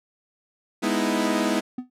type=chord; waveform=sawtooth; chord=E major seventh; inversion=first; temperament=equal; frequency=207.7 / 246.9 / 311.1 / 329.6 Hz; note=G#3 / B3 / D#4 / E4; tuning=0 / 0 / 0 / 0 cents; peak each=-23 dBFS; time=0.82-1.61 s; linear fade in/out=20 ms
type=tone with exponential decay; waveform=triangle; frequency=251 Hz; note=B3; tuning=28 cents sharp; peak=-22 dBFS; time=1.78-1.9 s; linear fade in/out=5 ms; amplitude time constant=24 ms
effects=low-pass 11000 Hz 12 dB/octave